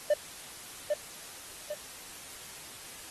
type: tone with echo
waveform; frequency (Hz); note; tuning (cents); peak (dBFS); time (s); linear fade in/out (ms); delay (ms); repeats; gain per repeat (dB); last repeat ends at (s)
triangle; 595; D5; +22; -19; 0.1-0.14; 5; 800; 2; -6; 1.74
effects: white hiss -46 dBFS RMS until 3.1 s + AAC 32 kbps